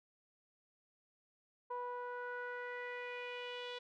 sawtooth tone with low-pass filter sweep, 490.4 Hz, B4, 12 cents flat, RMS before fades -44 dBFS, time 1.7-3.79 s, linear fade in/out 10 ms, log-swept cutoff 990 to 3500 Hz, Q 3.8, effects none

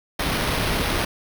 pink noise with sample-and-hold, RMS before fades -23 dBFS, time 0.19-1.05 s, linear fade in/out 5 ms, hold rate 7350 Hz, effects none

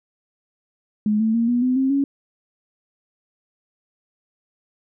sine tone with pitch steps, 211.4 / 221.3 / 231.6 / 242.4 / 253.7 / 265.6 / 278 Hz, G#3 / A3 / A#3 / B3 / B3 / C4 / C#4, +31 / +10 / -11 / -32 / +47 / +26 / +5 cents, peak -16 dBFS, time 1.06-2.04 s, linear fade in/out 2 ms, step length 140 ms, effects none

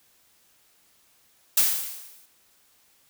blue noise with exponential decay, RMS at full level -17 dBFS, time 1.57-2.26 s, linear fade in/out 5 ms, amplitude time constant 150 ms, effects white hiss -62 dBFS RMS until 3.09 s

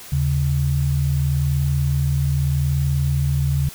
sine tone pair together, 77.78 / 138.59 Hz, D#2 / C#3, 0 / 0 cents, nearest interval minor seventh, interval 1000 cents, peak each -21 / -18 dBFS, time 0.12-3.69 s, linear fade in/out 5 ms, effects white hiss -39 dBFS RMS until 3.74 s

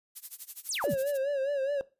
violet noise with tremolo, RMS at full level -37 dBFS, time 0.15-1.18 s, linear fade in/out 20 ms, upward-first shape sine, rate 12 Hz, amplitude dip 95%
sine exponential sweep, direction down, 10548 to 123.47 Hz, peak -30 dBFS, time 0.69-0.94 s, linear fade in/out 0 ms
triangle tone with vibrato, 554.4 Hz, C#5, in tune, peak -25 dBFS, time 0.84-1.81 s, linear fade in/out 0 ms, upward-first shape sine, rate 4.8 Hz, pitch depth 84 cents each way
effects noise-tail reverb RT60 0.3 s tail -19 dB re dry + resampled to 32000 Hz

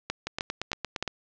two click trains, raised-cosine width 0.2 ms, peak -13 / -11 dBFS, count 8 / 4, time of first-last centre 0.27-1.077 / 0.1-1.026 s, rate 8.67 / 3.24 Hz, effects low-pass 6000 Hz 12 dB/octave

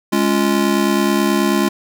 square chord, Db major, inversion second, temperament just, 207.9 / 277.2 / 346.5 Hz, Ab3 / Db4 / F4, +2 / 0 / -14 cents, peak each -18 / -20 / -19 dBFS, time 0.12-1.69 s, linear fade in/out 10 ms, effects none

